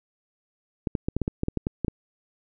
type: clicks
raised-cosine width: 3 ms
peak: -12 dBFS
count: 12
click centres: 0.872 / 0.952 / 1.085 / 1.166 / 1.217 / 1.279 / 1.434 / 1.484 / 1.573 / 1.669 / 1.847 / 1.882 s
effects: none